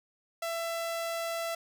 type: tone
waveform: sawtooth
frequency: 668 Hz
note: E5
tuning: 23 cents sharp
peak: -28 dBFS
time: 0.42-1.55 s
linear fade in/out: 5 ms
effects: none